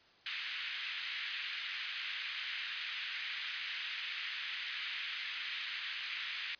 white band-pass noise, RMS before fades -41 dBFS, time 0.26-6.55 s, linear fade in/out 2 ms, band 1700 to 3400 Hz, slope 24 dB/octave, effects white hiss -64 dBFS RMS until 6.59 s + resampled to 11025 Hz

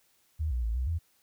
sine tone with pitch steps, 77.7 / 60.7 / 55.7 / 63.5 / 82.8 Hz, D#2 / B1 / A1 / B1 / E2, -2 / -29 / +22 / +49 / +8 cents, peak -27 dBFS, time 0.39-0.99 s, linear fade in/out 20 ms, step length 120 ms, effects white hiss -68 dBFS RMS until 1.22 s

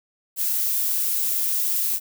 violet noise, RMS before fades -23 dBFS, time 0.36-2 s, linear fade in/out 50 ms, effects none

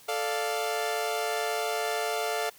sawtooth chord, D minor, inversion second, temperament equal, 440 / 587.3 / 698.5 Hz, A4 / D5 / F5, 0 / 0 / 0 cents, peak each -28 / -31 / -27 dBFS, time 0.08-2.5 s, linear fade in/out 10 ms, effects white hiss -54 dBFS RMS until 2.58 s

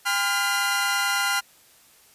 sawtooth tone cluster, 803 / 1021 / 1404 / 2013 Hz, G5 / C6 / F6 / B6, +41 / -43 / +9 / +33 cents, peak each -25 / -27 / -20 / -27 dBFS, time 0.05-1.41 s, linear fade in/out 20 ms, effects white hiss -55 dBFS RMS until 2.14 s + resampled to 32000 Hz

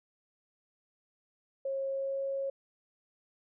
sine tone with pitch glide, 542 to 546.1 Hz, C#5 to C#5, -39 to -26 cents, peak -31 dBFS, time 1.65-2.5 s, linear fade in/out 5 ms, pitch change +13 cents, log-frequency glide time 1.89-2.21 s, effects none

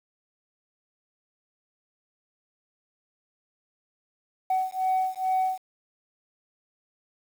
sine beating tone pair, 750 / 752.3 Hz, F#5 / F#5, +23 / +29 cents, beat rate 2.3 Hz, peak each -25 dBFS, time 4.5-5.58 s, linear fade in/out 5 ms, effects tanh soft clip ceiling -19 dBFS + 8-bit

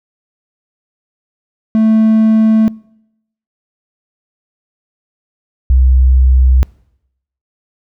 triangle / sine tone pair in turn, 220 / 64.21 Hz, A3 / C2, 0 / -32 cents, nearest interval octave + major sixth, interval 2132 cents, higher first, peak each -5 dBFS, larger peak neither, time 1.75-2.68 / 5.7-6.63 s, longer neither, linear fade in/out 0 ms, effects noise-tail reverb RT60 0.8 s tail -24 dB re dry

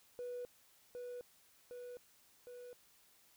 triangle tone with echo, 490.5 Hz, B4, 12 cents flat, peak -38 dBFS, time 0.19-0.45 s, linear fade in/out 0 ms, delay 760 ms, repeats 3, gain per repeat -3 dB, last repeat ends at 2.73 s, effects tanh soft clip ceiling -38 dBFS + white hiss -68 dBFS RMS until 3.36 s

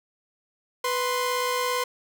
sawtooth tone pair together, 495.2 / 1048 Hz, B4 / C6, +5 / +2 cents, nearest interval octave + minor second, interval 1297 cents, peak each -23 dBFS, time 0.84-1.84 s, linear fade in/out 5 ms, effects none

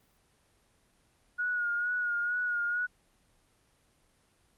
sine tone with vibrato, 1443 Hz, F#6, 44 cents flat, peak -28 dBFS, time 1.38-2.87 s, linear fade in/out 20 ms, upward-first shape sine, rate 2.2 Hz, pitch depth 35 cents each way, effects pink hiss -68 dBFS RMS until 4.57 s + Opus 24 kbps

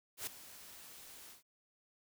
white noise with ADSR envelope, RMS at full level -39 dBFS, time 0.17-1.43 s, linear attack 99 ms, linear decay 6 ms, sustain -15 dB, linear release 130 ms, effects none

